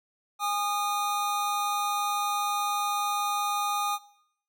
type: tone pair together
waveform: square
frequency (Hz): 818.9 / 1227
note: G#5 / D#6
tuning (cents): -25 / -25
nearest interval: perfect fifth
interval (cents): 700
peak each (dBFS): -30 / -29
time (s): 0.39-3.99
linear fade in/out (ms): 50
effects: noise-tail reverb RT60 0.7 s tail -20 dB re dry